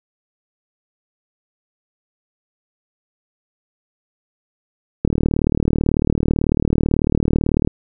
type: click train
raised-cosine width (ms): 3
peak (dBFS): -3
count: 101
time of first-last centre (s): 5.05-7.675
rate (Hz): 38.1
effects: none